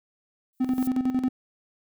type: noise with exponential growth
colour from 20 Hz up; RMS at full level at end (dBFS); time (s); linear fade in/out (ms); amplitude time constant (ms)
violet; -37; 0.53-0.87; 0; 73
type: tone with tremolo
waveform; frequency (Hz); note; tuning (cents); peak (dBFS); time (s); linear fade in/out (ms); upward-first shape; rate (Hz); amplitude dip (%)
triangle; 256.6; C4; -34; -18; 0.6-1.29; 10; square; 11; 65
effects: none